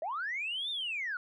sine linear two-way sweep, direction up then down, 587.3 to 3676 to 1395 Hz, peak -32 dBFS, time 0.02-1.17 s, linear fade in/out 2 ms, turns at 0.7 s, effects tanh soft clip ceiling -28 dBFS

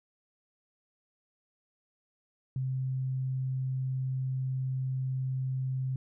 sine tone, 130.81 Hz, C3, in tune, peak -29 dBFS, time 2.56-5.96 s, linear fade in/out 2 ms, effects none

